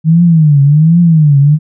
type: tone with vibrato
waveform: sine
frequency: 155.56 Hz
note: D#3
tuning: in tune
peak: -3 dBFS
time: 0.04-1.59 s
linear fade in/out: 50 ms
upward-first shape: triangle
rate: 1.3 Hz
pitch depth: 210 cents each way
effects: none